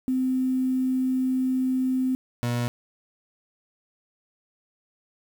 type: tone pair in turn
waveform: sine / 30% pulse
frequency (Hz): 258.2 / 120.28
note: C4 / B2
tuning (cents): -23 / -45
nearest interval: octave + minor second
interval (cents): 1322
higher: first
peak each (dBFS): -21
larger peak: neither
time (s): 0.08-2.15 / 2.43-2.68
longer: first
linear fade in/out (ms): 0
effects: 8-bit